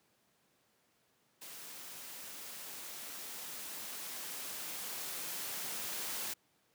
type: noise with level ramp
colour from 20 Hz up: white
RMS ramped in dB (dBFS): -49 to -39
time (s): 1.41-6.34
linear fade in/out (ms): 10
effects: pink hiss -73 dBFS RMS until 6.74 s + high-pass 150 Hz 12 dB/octave